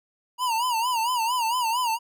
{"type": "tone with vibrato", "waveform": "square", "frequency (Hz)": 950, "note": "A#5", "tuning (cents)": 33, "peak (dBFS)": -23, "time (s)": [0.38, 1.99], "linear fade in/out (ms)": 50, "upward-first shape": "sine", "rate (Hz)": 4.4, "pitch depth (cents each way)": 120, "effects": []}